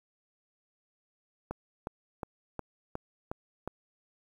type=click train; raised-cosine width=1 ms; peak=-21 dBFS; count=7; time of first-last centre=1.51-3.676 s; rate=2.77 Hz; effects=9-bit